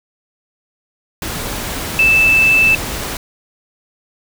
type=tone in noise; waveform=sine; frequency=2637 Hz; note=E7; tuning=in tune; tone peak=-8 dBFS; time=1.99-2.75 s; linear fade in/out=2 ms; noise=pink; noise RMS=-23 dBFS; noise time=1.22-3.17 s; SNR=+12 dB; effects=none